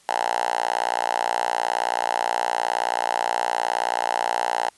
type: tone with high-pass filter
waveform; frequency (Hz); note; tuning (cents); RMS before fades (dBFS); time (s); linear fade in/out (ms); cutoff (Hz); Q
5% pulse; 59; A#1; +22; -24; 0.09-4.7; 0; 850; 5
effects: white hiss -56 dBFS RMS until 4.77 s + resampled to 24000 Hz